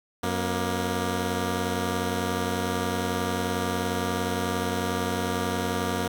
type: tone pair together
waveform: 10% pulse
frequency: 91.1 / 236.4 Hz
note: F#2 / A#3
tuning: -26 / +24 cents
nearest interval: octave + perfect fourth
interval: 1650 cents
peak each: -20 dBFS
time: 0.23-6.08 s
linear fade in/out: 5 ms
effects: none